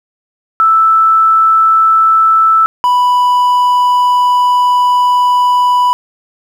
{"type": "tone pair in turn", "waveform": ["sine", "triangle"], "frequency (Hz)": [1318.5, 987.8], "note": ["E6", "B5"], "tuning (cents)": [0, 0], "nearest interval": "perfect fourth", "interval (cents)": 500, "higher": "first", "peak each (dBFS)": -5, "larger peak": "neither", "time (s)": [[0.6, 2.66], [2.84, 5.93]], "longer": "second", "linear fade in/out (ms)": 0, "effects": ["7-bit"]}